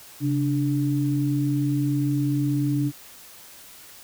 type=tone pair together; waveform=sine; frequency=136.6 / 293.1 Hz; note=C#3 / D4; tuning=-25 / -3 cents; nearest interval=octave + minor second; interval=1322 cents; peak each=-23 dBFS; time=0.2-2.92 s; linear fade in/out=50 ms; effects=white hiss -46 dBFS RMS until 4.03 s